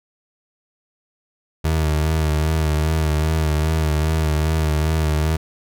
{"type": "tone with vibrato", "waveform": "30% pulse", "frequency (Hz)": 77.8, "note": "D#2", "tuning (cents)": 0, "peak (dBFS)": -14, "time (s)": [1.64, 5.37], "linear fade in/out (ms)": 10, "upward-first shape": "sine", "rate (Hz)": 2.5, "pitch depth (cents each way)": 45, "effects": []}